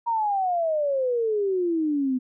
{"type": "exponential sweep", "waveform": "sine", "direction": "down", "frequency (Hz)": [950, 250], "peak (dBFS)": -21, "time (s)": [0.06, 2.19], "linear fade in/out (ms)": 20, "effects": []}